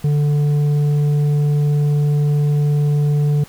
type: tone with tanh clipping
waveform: sine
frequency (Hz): 146.83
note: D3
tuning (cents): 0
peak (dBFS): -14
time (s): 0.04-3.44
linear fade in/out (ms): 5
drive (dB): 6
effects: pink hiss -43 dBFS RMS until 3.48 s